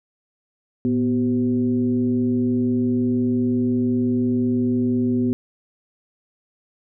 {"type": "tone with frequency modulation", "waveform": "sine", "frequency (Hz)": 246.9, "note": "B3", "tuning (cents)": 0, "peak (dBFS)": -17, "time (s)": [0.85, 5.33], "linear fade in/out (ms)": 0, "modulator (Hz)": 136, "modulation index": 0.68, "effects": []}